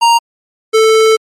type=tone pair in turn; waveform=square; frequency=932.3 / 441 Hz; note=A#5 / A4; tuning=0 / +4 cents; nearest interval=octave + minor second; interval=1296 cents; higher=first; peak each=-6 dBFS; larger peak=neither; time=0.01-0.19 / 0.73-1.17 s; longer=second; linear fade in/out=20 ms; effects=low-pass 9000 Hz 12 dB/octave + MP3 64 kbps